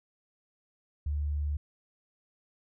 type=tone; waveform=sine; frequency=73.42 Hz; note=D2; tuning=in tune; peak=-28 dBFS; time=1.06-1.57 s; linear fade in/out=5 ms; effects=none